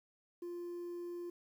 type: tone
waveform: sine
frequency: 348.7 Hz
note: F4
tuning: 3 cents flat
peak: -38 dBFS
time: 0.42-1.3 s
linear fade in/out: 5 ms
effects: tanh soft clip ceiling -40 dBFS + 11-bit